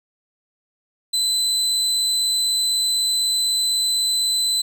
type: tone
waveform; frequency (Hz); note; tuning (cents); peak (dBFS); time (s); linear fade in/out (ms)
30% pulse; 4026; B7; +33; -15; 1.13-4.62; 10
effects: none